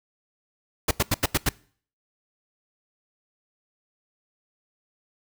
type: noise bursts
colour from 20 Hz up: pink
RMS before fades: -21 dBFS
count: 6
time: 0.88-1.491 s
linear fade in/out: 5 ms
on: 31 ms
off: 85 ms
effects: noise-tail reverb RT60 0.5 s tail -23 dB re dry